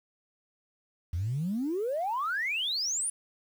sine exponential sweep, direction up, 79.2 to 9950 Hz, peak -27 dBFS, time 1.13-3.1 s, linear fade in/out 5 ms, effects tanh soft clip ceiling -24 dBFS + 9-bit

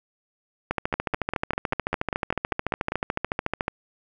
two click trains, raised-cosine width 0.5 ms, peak -9 / -10 dBFS, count 42 / 11, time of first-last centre 0.71-3.681 / 0.94-2.92 s, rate 13.8 / 5.05 Hz, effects none

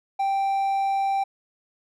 triangle tone, 784 Hz, G5, in tune, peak -19 dBFS, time 0.19-1.24 s, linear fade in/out 10 ms, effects none

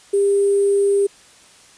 sine tone with sample-and-hold, 400 Hz, G4, 35 cents sharp, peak -13 dBFS, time 0.13-1.07 s, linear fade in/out 10 ms, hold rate 8820 Hz, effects white hiss -48 dBFS RMS until 1.77 s + resampled to 22050 Hz

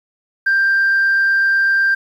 sine tone, 1582 Hz, G6, 15 cents sharp, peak -10 dBFS, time 0.46-1.95 s, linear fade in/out 10 ms, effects tanh soft clip ceiling -9 dBFS + 8-bit

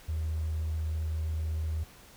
triangle tone with hard clipping, 79 Hz, D#2, 27 cents sharp, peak -29 dBFS, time 0.08-1.84 s, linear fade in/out 10 ms, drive 3 dB, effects pink hiss -54 dBFS RMS until 2.16 s

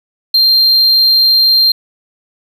triangle tone, 4178 Hz, C8, 3 cents flat, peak -5 dBFS, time 0.34-1.72 s, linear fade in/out 5 ms, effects none

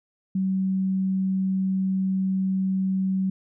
sine tone, 190 Hz, F#3, 46 cents sharp, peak -21 dBFS, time 0.35-3.3 s, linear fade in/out 5 ms, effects none

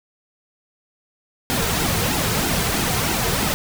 pink noise with flanger, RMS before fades -21 dBFS, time 1.5-3.54 s, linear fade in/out 0 ms, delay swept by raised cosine 1.7 to 3.6 ms, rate 3.1 Hz, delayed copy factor -0.55, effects none

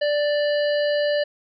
harmonic tone, 587.3 Hz, D5, in tune, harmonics 1 / 3 / 5 / 7 / 8, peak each -19 / -29 / -33 / -36 / -37 dBFS, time 0.01-1.24 s, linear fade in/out 10 ms, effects none

